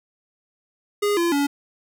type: tone with pitch steps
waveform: square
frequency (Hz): 411.1 / 341.7 / 284.1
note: G#4 / F4 / C#4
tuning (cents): -18 / -38 / +43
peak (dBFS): -19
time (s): 1.02-1.47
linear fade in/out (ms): 10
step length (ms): 150
effects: none